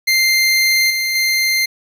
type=tone with level steps; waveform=25% pulse; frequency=2093 Hz; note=C7; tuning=in tune; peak=-8 / -13 / -10 dBFS; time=0.07-1.66 s; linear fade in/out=10 ms; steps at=0.9 / 1.15 s; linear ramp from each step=5 ms; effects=7-bit